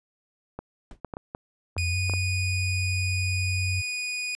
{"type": "clicks", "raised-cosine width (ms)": 1, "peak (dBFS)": -20, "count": 8, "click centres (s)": [0.59, 1.047, 1.138, 1.169, 1.349, 1.766, 2.097, 2.137]}
{"type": "noise with exponential decay", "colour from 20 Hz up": "brown", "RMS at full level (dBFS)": -35, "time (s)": [0.91, 1], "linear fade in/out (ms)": 1, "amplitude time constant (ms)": 19}
{"type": "tone with pitch glide", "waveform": "sine", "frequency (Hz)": [87.31, 93.04], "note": ["F2", "F#2"], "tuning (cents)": [0, 10], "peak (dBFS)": -25, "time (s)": [1.76, 3.82], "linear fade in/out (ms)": 20, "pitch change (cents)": 110, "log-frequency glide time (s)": [1.9, 1.96]}
{"type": "tone", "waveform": "sawtooth", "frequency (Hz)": 2470, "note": "D#7", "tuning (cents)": -13, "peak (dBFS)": -25, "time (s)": [1.78, 4.35], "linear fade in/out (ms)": 0}
{"effects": ["resampled to 22050 Hz"]}